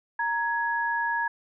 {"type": "tone pair together", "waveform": "sine", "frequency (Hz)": [932.3, 1672.7], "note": ["A#5", "G#6"], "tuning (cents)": [0, 12], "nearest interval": "minor seventh", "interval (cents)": 1012, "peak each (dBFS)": -27, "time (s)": [0.19, 1.28], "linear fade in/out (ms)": 5, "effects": []}